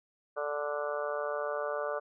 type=harmonic tone; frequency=146.83 Hz; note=D3; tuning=in tune; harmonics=3 / 4 / 5 / 6 / 7 / 8 / 9 / 10; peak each=-38 / -34 / -44 / -46 / -46 / -39 / -46 / -42 dBFS; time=0.36-2 s; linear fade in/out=20 ms; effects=none